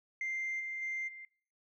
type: tone with level steps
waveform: sine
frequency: 2093 Hz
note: C7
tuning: in tune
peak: -32 / -36 / -33 / -45 dBFS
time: 0.21-1.25 s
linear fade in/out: 2 ms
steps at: 0.59 / 0.81 / 1.07 s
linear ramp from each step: 20 ms
effects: noise-tail reverb RT60 0.5 s tail -25 dB re dry + tanh soft clip ceiling -31 dBFS